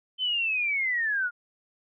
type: linear sweep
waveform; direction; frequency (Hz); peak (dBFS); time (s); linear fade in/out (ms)
sine; down; 3085 to 1400; -24; 0.18-1.31; 50
effects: none